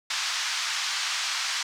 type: band-pass noise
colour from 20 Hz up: white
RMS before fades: -29 dBFS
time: 0.1-1.63 s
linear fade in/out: 5 ms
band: 990 to 6000 Hz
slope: 24 dB/octave
effects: none